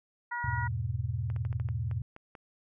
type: harmonic tone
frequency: 479.8 Hz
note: A#4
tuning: 50 cents sharp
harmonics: 2 / 3 / 4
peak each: -35 / -37 / -38 dBFS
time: 0.31-0.68 s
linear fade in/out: 10 ms
type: chord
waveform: sine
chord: E major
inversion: none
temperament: equal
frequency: 82.41 / 103.83 / 123.47 Hz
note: E2 / G#2 / B2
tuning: 0 / 0 / 0 cents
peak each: -36 / -34 / -33 dBFS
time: 0.44-2.02 s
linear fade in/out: 5 ms
type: clicks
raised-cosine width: 0.5 ms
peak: -32 dBFS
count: 9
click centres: 1.301 / 1.363 / 1.451 / 1.528 / 1.599 / 1.688 / 1.913 / 2.164 / 2.352 s
effects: none